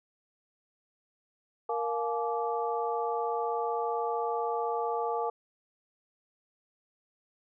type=harmonic tone with a mistuned harmonic; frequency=233.1 Hz; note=A#3; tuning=in tune; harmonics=2 / 3 / 4 / 5; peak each=-32 / -35 / -33 / -37 dBFS; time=1.69-5.3 s; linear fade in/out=5 ms; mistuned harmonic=4; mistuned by=-150 cents; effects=none